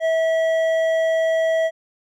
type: tone with hard clipping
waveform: triangle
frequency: 649 Hz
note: E5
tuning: 27 cents flat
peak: -18 dBFS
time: 0-1.71 s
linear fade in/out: 50 ms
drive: 11 dB
effects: none